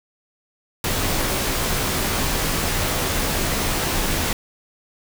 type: noise with comb filter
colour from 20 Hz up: pink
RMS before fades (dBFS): -22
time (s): 0.84-4.33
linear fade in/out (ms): 2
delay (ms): 17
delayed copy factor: -0.5
effects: none